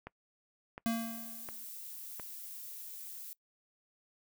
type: click train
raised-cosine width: 0.5 ms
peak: -28 dBFS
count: 4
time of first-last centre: 0.07-2.198 s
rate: 1.41 Hz
type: tone with exponential decay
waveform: square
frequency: 228.7 Hz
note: A#3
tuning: 33 cents flat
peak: -29 dBFS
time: 0.86-1.65 s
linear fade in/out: 0 ms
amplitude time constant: 170 ms
type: noise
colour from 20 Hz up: violet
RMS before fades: -46 dBFS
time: 0.86-3.33 s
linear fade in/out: 0 ms
effects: noise-tail reverb RT60 0.1 s tail -23 dB re dry